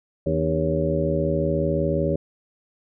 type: harmonic tone with a mistuned harmonic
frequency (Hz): 79.7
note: D#2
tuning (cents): +42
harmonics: 1 / 2 / 3 / 4 / 5 / 6 / 7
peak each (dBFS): -29 / -25 / -31 / -29 / -27 / -31 / -25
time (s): 0.26-2.16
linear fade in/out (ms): 5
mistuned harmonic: 4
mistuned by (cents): -79
effects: none